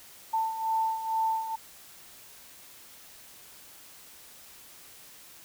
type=beating tone pair; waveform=sine; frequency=889 / 891.2 Hz; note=A5 / A5; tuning=+18 / +22 cents; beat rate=2.2 Hz; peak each=-33 / -27 dBFS; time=0.33-1.56 s; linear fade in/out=10 ms; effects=white hiss -51 dBFS RMS until 5.44 s